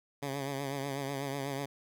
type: tone with vibrato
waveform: 10% pulse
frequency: 138.59 Hz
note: C#3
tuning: in tune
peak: -26 dBFS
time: 0.22-1.66 s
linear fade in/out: 10 ms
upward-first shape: triangle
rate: 8.1 Hz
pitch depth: 66 cents each way
effects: none

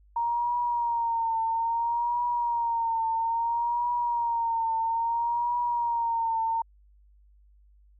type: tone with vibrato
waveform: sine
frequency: 932.3 Hz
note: A#5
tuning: in tune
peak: -24 dBFS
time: 0.16-6.62 s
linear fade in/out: 5 ms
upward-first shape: triangle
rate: 0.6 Hz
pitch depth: 62 cents each way
effects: added 50 Hz sine -55 dBFS peak until 7.99 s

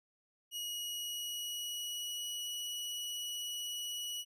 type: tone with pitch glide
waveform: sawtooth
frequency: 2900 to 2929 Hz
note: F#7 to F#7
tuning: -35 to -18 cents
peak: -35 dBFS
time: 0.51-4.25 s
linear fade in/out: 50 ms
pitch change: +17 cents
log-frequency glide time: 0.7-2.54 s
effects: none

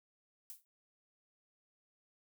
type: noise with exponential decay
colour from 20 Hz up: violet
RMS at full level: -44 dBFS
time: 0.5-0.65 s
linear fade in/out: 0 ms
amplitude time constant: 32 ms
effects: none

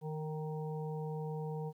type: harmonic tone with a mistuned harmonic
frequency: 155.56 Hz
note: D#3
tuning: in tune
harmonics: 1 / 3 / 5 / 6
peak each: -38 / -42 / -49 / -51 dBFS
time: 0.01-1.73 s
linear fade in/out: 50 ms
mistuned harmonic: 3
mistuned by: -16 cents
effects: 12-bit

